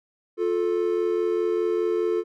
triangle tone pair together, 353.3 / 438.2 Hz, F4 / A4, +20 / -7 cents, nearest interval major third, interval 373 cents, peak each -22 dBFS, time 0.37-2.24 s, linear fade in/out 50 ms, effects none

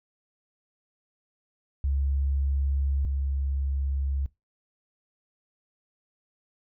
sine tone pair in turn, 69 / 68.61 Hz, C#2 / C#2, -7 / -17 cents, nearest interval unison, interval 10 cents, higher first, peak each -23 / -25 dBFS, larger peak first, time 1.84-3.05 / 3.05-4.26 s, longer neither, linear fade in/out 0 ms, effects noise-tail reverb RT60 0.2 s tail -21 dB re dry

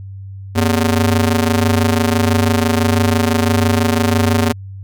sawtooth ring-modulated tone, 164.81 Hz, E3, in tune, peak -5 dBFS, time 0.55-4.53 s, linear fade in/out 20 ms, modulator 69.4 Hz, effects added 97 Hz sine -28 dBFS peak until 4.83 s

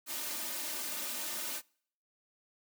white noise with comb filter, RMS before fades -38 dBFS, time 0.06-1.62 s, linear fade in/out 50 ms, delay 3.3 ms, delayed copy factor +0.9, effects noise-tail reverb RT60 0.6 s tail -26 dB re dry + high-pass 150 Hz 12 dB/octave

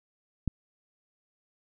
click, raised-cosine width 5 ms, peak -15 dBFS, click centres 0.477 s, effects none

